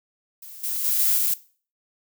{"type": "noise with level steps", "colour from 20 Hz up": "violet", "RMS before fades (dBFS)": [-41, -27, -22, -20, -22], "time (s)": [0.42, 1.34], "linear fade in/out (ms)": 5, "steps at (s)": [0.63, 0.84, 0.99, 1.17], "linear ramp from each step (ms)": 10, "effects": ["noise-tail reverb RT60 0.4 s tail -18 dB re dry"]}